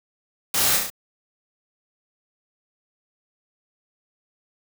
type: noise with echo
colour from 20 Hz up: white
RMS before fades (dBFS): -22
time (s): 0.54-0.77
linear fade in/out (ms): 5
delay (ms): 33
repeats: 4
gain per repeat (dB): -3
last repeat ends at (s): 0.902
effects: none